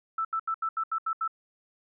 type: tone bursts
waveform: sine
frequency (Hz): 1321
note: E6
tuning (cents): +3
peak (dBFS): -26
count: 8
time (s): 0.18-1.278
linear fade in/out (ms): 5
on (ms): 69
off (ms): 78
effects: none